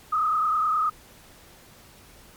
sine tone with frequency modulation, 1252 Hz, D#6, 10 cents sharp, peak -20 dBFS, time 0.12-0.9 s, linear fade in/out 10 ms, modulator 29.5 Hz, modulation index 1.5, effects pink hiss -51 dBFS RMS until 2.36 s + MP3 96 kbps

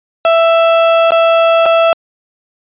35% pulse tone with dropouts, 662 Hz, E5, 7 cents sharp, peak -5 dBFS, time 0.25-1.93 s, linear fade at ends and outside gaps 1 ms, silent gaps 1.107-1.119 / 1.657-1.661 s, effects resampled to 8000 Hz

